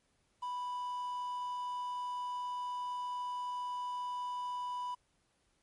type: tone with quantisation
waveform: triangle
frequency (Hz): 987.8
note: B5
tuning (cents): 0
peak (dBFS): -34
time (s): 0.42-4.95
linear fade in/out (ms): 10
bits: 10
effects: pink hiss -75 dBFS RMS until 5.62 s + MP3 48 kbps